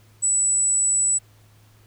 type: tone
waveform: sine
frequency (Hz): 7902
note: B8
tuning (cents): 0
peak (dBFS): -17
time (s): 0.22-1.19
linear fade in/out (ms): 20
effects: added 106 Hz sine -52 dBFS peak until 1.86 s + pink hiss -58 dBFS RMS until 1.86 s